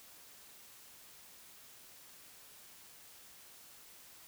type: silence
effects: white hiss -57 dBFS RMS until 4.27 s